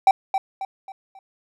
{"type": "tone with echo", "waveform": "triangle", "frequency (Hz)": 774, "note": "G5", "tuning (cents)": -22, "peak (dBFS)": -8, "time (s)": [0.07, 0.11], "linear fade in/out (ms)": 2, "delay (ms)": 270, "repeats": 4, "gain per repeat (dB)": -8, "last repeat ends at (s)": 1.19, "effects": []}